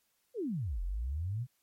sine exponential two-way sweep, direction down then up, 530 to 41.2 to 131.3 Hz, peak -32 dBFS, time 0.34-1.47 s, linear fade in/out 50 ms, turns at 0.82 s, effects white hiss -75 dBFS RMS until 1.62 s + MP3 64 kbps

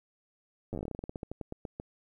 slowing click train, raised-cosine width 2 ms, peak -24 dBFS, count 22, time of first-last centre 0.73-1.799 s, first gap 9 ms, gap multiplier 1.15, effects 11-bit

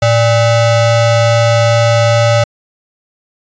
square ring-modulated tone, 349.2 Hz, F4, in tune, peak -5 dBFS, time 0.02-2.44 s, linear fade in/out 5 ms, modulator 237 Hz, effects resampled to 16000 Hz

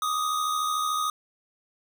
square tone pair together, 1171 / 1244.5 Hz, D6 / D#6, -5 / 0 cents, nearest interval minor second, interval 105 cents, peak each -34 / -26 dBFS, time 0.02-1.1 s, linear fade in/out 2 ms, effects none

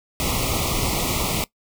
pink band-stop noise, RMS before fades -23 dBFS, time 0.2-1.44 s, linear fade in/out 0 ms, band 1300 to 2000 Hz, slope 96 dB/octave, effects noise-tail reverb RT60 0.1 s tail -20 dB re dry

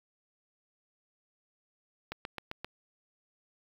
click train, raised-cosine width 0.3 ms, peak -21 dBFS, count 5, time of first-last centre 2.12-2.646 s, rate 7.61 Hz, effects 8-bit

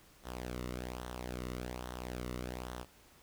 sawtooth tone with flanger, 61.74 Hz, B1, in tune, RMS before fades -42 dBFS, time 0.23-2.86 s, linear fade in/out 50 ms, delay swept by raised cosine 0.41 to 1.25 ms, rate 1.2 Hz, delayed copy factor -0.65, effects pink hiss -62 dBFS RMS until 3.22 s

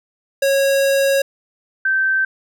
square / sine tone pair in turn, 549 / 1552.8 Hz, C#5 / G6, -17 / -17 cents, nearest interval octave + tritone, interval 1800 cents, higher second, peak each -14 dBFS, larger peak neither, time 0.42-1.22 / 1.85-2.25 s, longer first, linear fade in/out 5 ms, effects none

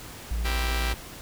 triangle tone, 56.7 Hz, A#1, 47 cents flat, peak -23 dBFS, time 0.31-0.94 s, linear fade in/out 0 ms
5% pulse chord, C dominant seventh, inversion none, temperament just, 261.6 / 327 / 392.4 / 470.9 Hz, C4 / E4 / G4 / Bb4, 0 / -14 / +2 / +18 cents, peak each -26 / -25 / -23 / -27 dBFS, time 0.44-0.94 s, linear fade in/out 20 ms
effects pink hiss -42 dBFS RMS until 1.21 s

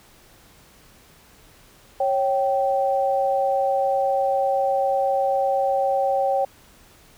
sine tone pair together, 549 / 777 Hz, C#5 / G5, -17 / -16 cents, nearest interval tritone, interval 601 cents, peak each -21 dBFS, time 2-6.45 s, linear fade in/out 5 ms, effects pink hiss -52 dBFS RMS until 7.17 s

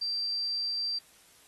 sine tone, 4699 Hz, D8, in tune, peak -29 dBFS, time 0.01-0.99 s, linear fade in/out 10 ms, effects white hiss -59 dBFS RMS until 1.47 s + AAC 32 kbps

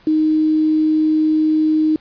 sine tone with quantisation, 311.1 Hz, D#4, in tune, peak -12 dBFS, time 0.07-1.96 s, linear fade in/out 2 ms, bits 6, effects pink hiss -50 dBFS RMS until 2 s + resampled to 11025 Hz

